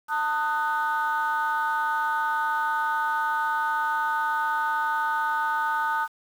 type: chord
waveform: sine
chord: D# diminished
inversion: second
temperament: just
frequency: 896 / 1244.5 / 1493.4 Hz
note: A5 / D#6 / F#6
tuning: +31 / 0 / +16 cents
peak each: -25 / -27 / -27 dBFS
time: 0.08-6.08 s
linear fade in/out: 50 ms
effects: tanh soft clip ceiling -17 dBFS + 8-bit